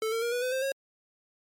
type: tone with pitch steps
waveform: square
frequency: 440 / 455.8 / 472.1 / 489.1 / 506.6 / 524.8 / 543.6 Hz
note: A4 / A#4 / A#4 / B4 / B4 / C5 / C#5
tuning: 0 / -39 / +22 / -17 / +44 / +5 / -34 cents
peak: -28 dBFS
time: 0.02-0.72 s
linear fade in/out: 2 ms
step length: 100 ms
effects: MP3 64 kbps